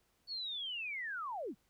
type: linear sweep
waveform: sine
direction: down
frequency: 4485 to 157.1 Hz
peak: -38 dBFS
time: 0.27-1.55 s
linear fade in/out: 50 ms
effects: pink hiss -75 dBFS RMS until 1.69 s